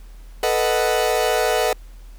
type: chord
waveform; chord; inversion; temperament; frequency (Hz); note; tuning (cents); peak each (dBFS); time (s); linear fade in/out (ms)
40% pulse; B dominant seventh; third; equal; 440 / 493.9 / 622.3 / 740; A4 / B4 / D#5 / F#5; 0 / 0 / 0 / 0; -22; 0.43-1.73; 2
effects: added 40 Hz sine -37 dBFS peak until 2.18 s + pink hiss -54 dBFS RMS until 2.18 s